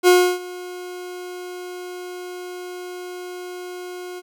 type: tone with ADSR envelope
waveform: 40% pulse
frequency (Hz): 360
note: F#4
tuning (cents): -47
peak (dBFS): -8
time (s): 0.03-4.22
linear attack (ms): 46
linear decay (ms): 310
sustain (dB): -22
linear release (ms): 39
effects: none